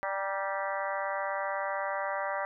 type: harmonic tone with a mistuned harmonic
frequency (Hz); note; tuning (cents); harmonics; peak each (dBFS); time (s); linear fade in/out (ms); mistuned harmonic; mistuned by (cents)
196; G3; 0; 3 / 4 / 5 / 6 / 7 / 8 / 9 / 10; -35 / -37 / -38 / -38 / -43 / -40 / -45 / -40; 0.03-2.45; 0; 5; -42
effects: none